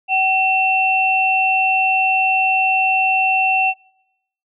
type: tone pair together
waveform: sine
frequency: 759.9 / 2700 Hz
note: F#5 / E7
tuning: +46 / +41 cents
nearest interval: octave + minor seventh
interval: 2195 cents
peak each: -17 / -16 dBFS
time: 0.08-3.74 s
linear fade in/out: 50 ms
effects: noise-tail reverb RT60 0.8 s tail -25 dB re dry